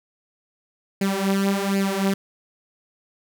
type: tone with flanger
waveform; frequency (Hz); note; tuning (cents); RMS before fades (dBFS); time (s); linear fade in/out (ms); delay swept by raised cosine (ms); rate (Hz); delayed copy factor
sawtooth; 196.1; G3; +1; -22; 1.01-2.14; 5; 0.42 to 5.82; 1.3; +0.75
effects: none